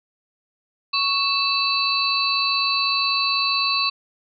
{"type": "tone cluster", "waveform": "sine", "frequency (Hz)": [1114, 2640, 4031, 4484], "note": ["C#6", "E7", "B7", "C#8"], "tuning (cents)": [8, 2, 35, 19], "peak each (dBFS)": -24, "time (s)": [0.93, 3.9], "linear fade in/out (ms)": 10, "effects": []}